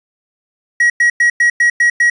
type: tone bursts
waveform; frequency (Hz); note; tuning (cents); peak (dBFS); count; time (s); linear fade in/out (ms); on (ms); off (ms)
triangle; 1906; A#6; +38; -6; 7; 0.8-2.1; 5; 100; 100
effects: resampled to 24000 Hz + 7-bit